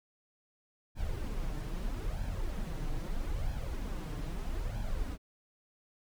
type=noise with flanger; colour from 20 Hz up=brown; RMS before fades=-35 dBFS; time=0.95-5.18 s; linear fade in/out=50 ms; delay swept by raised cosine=1.2 to 6.7 ms; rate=0.78 Hz; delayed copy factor=+0.6; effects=none